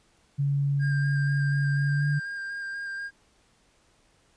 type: tone with pitch glide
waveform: sine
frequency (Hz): 140.9 to 145.2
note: C#3 to D3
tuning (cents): +29 to -19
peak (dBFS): -22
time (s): 0.38-2.2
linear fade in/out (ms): 20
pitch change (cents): +52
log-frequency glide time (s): 1.81-2.08
type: tone with vibrato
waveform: triangle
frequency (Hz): 1603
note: G6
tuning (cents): +38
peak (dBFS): -30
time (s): 0.79-3.11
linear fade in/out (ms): 50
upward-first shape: square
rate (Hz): 4.1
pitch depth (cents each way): 14
effects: pink hiss -64 dBFS RMS until 4.36 s + resampled to 22050 Hz